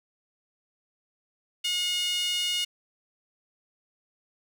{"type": "tone with high-pass filter", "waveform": "5% pulse", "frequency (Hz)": 721, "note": "F#5", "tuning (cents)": -45, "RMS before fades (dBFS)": -28, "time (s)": [1.64, 2.65], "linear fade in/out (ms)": 10, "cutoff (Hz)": 2700, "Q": 7.2, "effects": []}